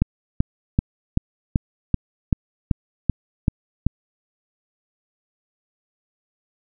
click train, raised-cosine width 5 ms, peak -4 dBFS, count 11, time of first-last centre 0.02-3.866 s, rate 2.6 Hz, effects none

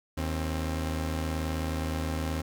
sawtooth tone pair together, 79.01 / 265.5 Hz, D#2 / C4, +27 / +25 cents, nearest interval octave + major sixth, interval 2098 cents, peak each -26 / -31 dBFS, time 0.17-2.42 s, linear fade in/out 10 ms, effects none

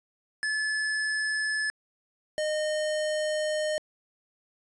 square tone pair in turn, 1726 / 613.2 Hz, A6 / D#5, -34 / -25 cents, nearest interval octave + tritone, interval 1791 cents, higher first, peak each -27 dBFS, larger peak neither, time 0.43-1.7 / 2.38-3.78 s, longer second, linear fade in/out 0 ms, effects resampled to 24000 Hz + 10-bit

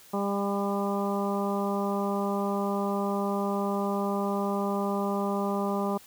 harmonic tone, 200 Hz, G3, 35 cents sharp, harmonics 1 / 2 / 3 / 4 / 5 / 6, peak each -29 / -32 / -34 / -35 / -36 / -37 dBFS, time 0.13-5.98 s, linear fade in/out 10 ms, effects white hiss -53 dBFS RMS until 6.06 s

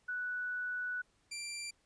sine / 15% pulse tone pair in turn, 1480 / 2360 Hz, F#6 / D7, 0 / +8 cents, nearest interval minor sixth, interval 808 cents, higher second, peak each -35 / -33 dBFS, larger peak second, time 0.08-1.02 / 1.31-1.71 s, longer first, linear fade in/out 10 ms, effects pink hiss -73 dBFS RMS until 1.85 s + resampled to 22050 Hz

